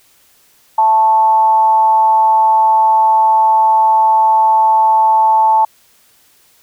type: tone with frequency modulation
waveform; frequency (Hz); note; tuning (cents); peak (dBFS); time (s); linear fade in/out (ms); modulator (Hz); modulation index
sine; 880; A5; 0; -7; 0.78-5.65; 5; 215; 0.3
effects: white hiss -51 dBFS RMS until 6.62 s